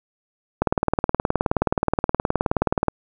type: click train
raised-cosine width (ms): 1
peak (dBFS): -4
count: 44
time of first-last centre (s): 0.62-2.883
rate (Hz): 19
effects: none